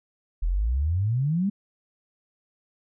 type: exponential sweep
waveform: sine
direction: up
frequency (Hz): 38.89 to 209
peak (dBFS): -21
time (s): 0.42-1.5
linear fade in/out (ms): 10
effects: none